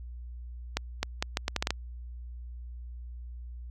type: accelerating click train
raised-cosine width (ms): 0.2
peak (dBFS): -10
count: 9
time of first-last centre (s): 0.77-1.706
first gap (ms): 260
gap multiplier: 0.75
effects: added 60 Hz sine -39 dBFS peak until 3.7 s